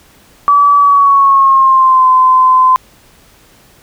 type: tone with pitch glide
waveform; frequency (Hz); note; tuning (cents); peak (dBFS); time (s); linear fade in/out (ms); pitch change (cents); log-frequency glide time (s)
sine; 1148 to 1028.7; D6 to C6; -40 to -30; -4; 0.48-2.76; 0; -190; 0.78-2.07
effects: pink hiss -45 dBFS RMS until 3.82 s